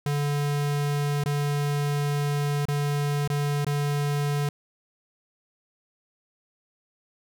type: tone with dropouts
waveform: square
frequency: 144.8 Hz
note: D3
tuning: 24 cents flat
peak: -24 dBFS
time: 0.06-4.49 s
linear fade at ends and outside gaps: 2 ms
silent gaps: 1.238-1.259 / 2.654-2.684 / 3.276-3.3 / 3.647-3.666 s
effects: none